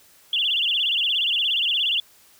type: tone with vibrato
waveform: sine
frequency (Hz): 3104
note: G7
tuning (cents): -18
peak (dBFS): -19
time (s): 0.33-2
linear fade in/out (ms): 2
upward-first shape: sine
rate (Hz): 17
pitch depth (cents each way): 210
effects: white hiss -54 dBFS RMS until 2.39 s